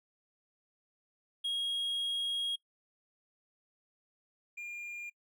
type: tone pair in turn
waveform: triangle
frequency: 3279 / 2408 Hz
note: G#7 / D7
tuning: -23 / +43 cents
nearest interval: perfect fourth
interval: 534 cents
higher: first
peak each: -30 / -38 dBFS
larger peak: first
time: 1.44-2.56 / 4.57-5.1 s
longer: first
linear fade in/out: 10 ms
effects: noise-tail reverb RT60 0.1 s tail -23 dB re dry